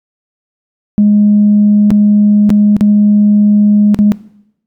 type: tone with dropouts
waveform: sine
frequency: 207.7 Hz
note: G#3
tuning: in tune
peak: -3 dBFS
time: 0.98-4.12 s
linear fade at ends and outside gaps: 0 ms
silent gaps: 1.905-1.914 / 2.494-2.503 / 2.766-2.809 / 3.945-3.989 s
effects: noise-tail reverb RT60 0.8 s tail -20 dB re dry + tanh soft clip ceiling 0 dBFS